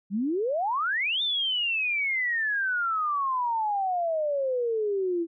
sine exponential two-way sweep, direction up then down, 185 to 3627 to 328.2 Hz, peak -24 dBFS, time 0.1-5.27 s, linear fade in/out 50 ms, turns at 1.22 s, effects none

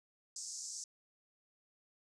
white band-pass noise, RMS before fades -45 dBFS, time 0.36-0.84 s, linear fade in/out 2 ms, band 5200 to 7800 Hz, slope 48 dB/octave, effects none

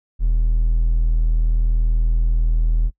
triangle tone, 40.37 Hz, E1, 35 cents flat, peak -11 dBFS, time 0.19-2.91 s, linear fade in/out 50 ms, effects noise-tail reverb RT60 0.1 s tail -23 dB re dry + tanh soft clip ceiling -8 dBFS

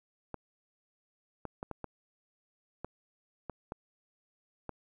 clicks, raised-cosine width 1 ms, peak -24 dBFS, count 9, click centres 0.343 / 1.453 / 1.629 / 1.713 / 1.843 / 2.846 / 3.497 / 3.721 / 4.693 s, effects 11-bit

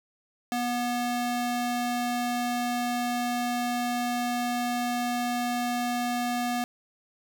square ring-modulated tone, 485.9 Hz, B4, 28 cents flat, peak -24 dBFS, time 0.52-6.64 s, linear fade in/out 0 ms, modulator 242 Hz, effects none

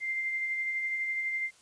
sine tone with tremolo, 2093 Hz, C7, in tune, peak -28 dBFS, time 0-1.51 s, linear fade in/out 50 ms, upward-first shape sine, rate 12 Hz, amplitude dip 30%, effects white hiss -60 dBFS RMS until 1.61 s + resampled to 22050 Hz

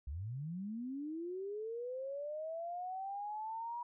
sine linear sweep, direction up, 61.74 to 965 Hz, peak -39 dBFS, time 0.07-3.83 s, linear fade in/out 5 ms, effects none

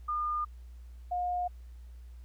sine tone pair in turn, 1212 / 714.9 Hz, D#6 / F5, -46 / +40 cents, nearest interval major sixth, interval 914 cents, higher first, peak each -29 / -29 dBFS, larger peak neither, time 0.08-0.45 / 1.11-1.48 s, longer neither, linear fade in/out 10 ms, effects added 60 Hz sine -45 dBFS peak until 2.24 s + pink hiss -69 dBFS RMS until 2.24 s

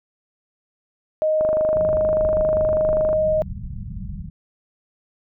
sine tone, 622.3 Hz, D#5, in tune, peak -16 dBFS, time 1.22-3.42 s, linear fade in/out 0 ms
click train, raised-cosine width 1 ms, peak -15 dBFS, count 44, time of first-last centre 1.41-3.13 s, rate 25 Hz
pink low-pass noise, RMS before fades -31 dBFS, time 1.75-4.3 s, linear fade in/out 5 ms, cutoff 210 Hz, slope 96 dB/octave
effects none

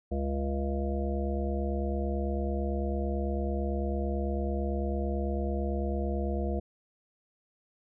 harmonic tone, 69 Hz, C#2, 7 cents flat, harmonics 1 / 3 / 5 / 7 / 9 / 10, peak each -30 / -35 / -37 / -38 / -40 / -40 dBFS, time 0.11-6.6 s, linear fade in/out 10 ms, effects none

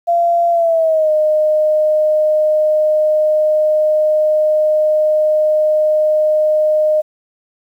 sine tone with pitch glide, 686 to 614.7 Hz, F5 to D#5, -31 to -21 cents, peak -10 dBFS, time 0.07-7.02 s, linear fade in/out 20 ms, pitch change -190 cents, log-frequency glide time 0.51-1.11 s, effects 8-bit

